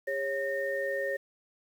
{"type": "tone cluster", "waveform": "sine", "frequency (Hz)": [404.1, 548, 1834], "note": ["G#4", "C#5", "A#6"], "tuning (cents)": [-47, -20, -29], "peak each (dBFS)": [-37, -31, -34], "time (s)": [0.07, 1.17], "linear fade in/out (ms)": 10, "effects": ["9-bit"]}